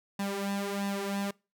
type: tone with flanger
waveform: sawtooth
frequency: 199.3 Hz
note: G3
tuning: 29 cents sharp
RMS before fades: -33 dBFS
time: 0.19-1.31 s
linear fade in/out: 5 ms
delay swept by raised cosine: 1.1 to 3.9 ms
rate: 1.5 Hz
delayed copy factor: +0.7
effects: noise-tail reverb RT60 0.3 s tail -25 dB re dry